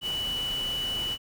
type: tone in noise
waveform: sine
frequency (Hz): 2960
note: F#7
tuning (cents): 0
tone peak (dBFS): -28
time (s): 0.01-1.18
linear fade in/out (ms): 50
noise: pink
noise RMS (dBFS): -39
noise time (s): 0.01-1.18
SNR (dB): +8
effects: none